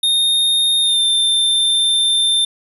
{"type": "tone with pitch glide", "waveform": "square", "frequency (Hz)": [3684, 3579], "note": ["A#7", "A7"], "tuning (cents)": [-21, 29], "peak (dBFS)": -13, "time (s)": [0.03, 2.45], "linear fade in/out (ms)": 5, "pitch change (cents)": -50, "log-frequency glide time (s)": [0.8, 1.03], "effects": ["resampled to 32000 Hz"]}